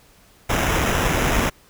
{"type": "noise with sample-and-hold", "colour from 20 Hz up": "pink", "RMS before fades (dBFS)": -20, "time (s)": [0.49, 1.5], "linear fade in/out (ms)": 10, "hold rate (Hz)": 4410, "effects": ["pink hiss -53 dBFS RMS until 1.69 s"]}